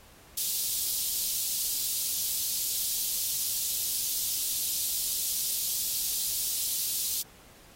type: high-pass noise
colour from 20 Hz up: white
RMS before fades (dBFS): -30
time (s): 0.37-7.22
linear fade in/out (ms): 5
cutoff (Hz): 3600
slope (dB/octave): 24
effects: pink hiss -55 dBFS RMS until 7.75 s + AAC 48 kbps